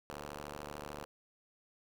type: ring-modulated tone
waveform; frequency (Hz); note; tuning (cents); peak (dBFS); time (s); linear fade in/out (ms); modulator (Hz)
5% pulse; 73.42; D2; 0; -29; 0.1-1.05; 0; 501
effects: none